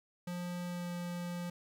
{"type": "tone with pitch glide", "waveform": "square", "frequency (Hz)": [176.6, 175.18], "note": ["F3", "F3"], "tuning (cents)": [20, 6], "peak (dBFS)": -38, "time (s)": [0.27, 1.5], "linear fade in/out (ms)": 5, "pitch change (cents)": -14, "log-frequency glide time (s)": [0.66, 0.9], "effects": ["13-bit"]}